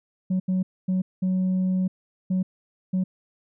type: tone bursts at uneven times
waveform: sine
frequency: 185.8 Hz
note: F#3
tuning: 7 cents sharp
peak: -18 dBFS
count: 6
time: 0.3-0.4 / 0.48-0.63 / 0.88-1.02 / 1.22-1.88 / 2.3-2.43 / 2.93-3.04 s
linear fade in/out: 10 ms
effects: tanh soft clip ceiling -19 dBFS